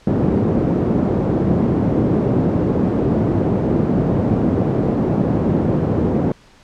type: band-pass noise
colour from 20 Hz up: pink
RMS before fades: -17 dBFS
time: 0.07-6.32 s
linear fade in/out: 2 ms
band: 130 to 390 Hz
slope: 12 dB/octave
effects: pink hiss -49 dBFS RMS until 6.63 s + low-pass 6000 Hz 12 dB/octave